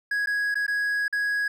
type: tone with dropouts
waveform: triangle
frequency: 1661.2 Hz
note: G#6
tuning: in tune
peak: -21 dBFS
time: 0.11-1.48 s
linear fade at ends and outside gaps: 5 ms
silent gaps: 0.26-0.271 / 0.544-0.554 / 0.666-0.679 / 1.081-1.126 s
effects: none